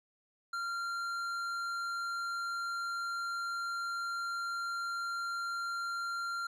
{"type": "tone with tanh clipping", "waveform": "triangle", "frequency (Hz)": 1383, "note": "F6", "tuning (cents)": -17, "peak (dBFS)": -36, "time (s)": [0.53, 6.47], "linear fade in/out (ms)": 5, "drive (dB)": 15, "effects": []}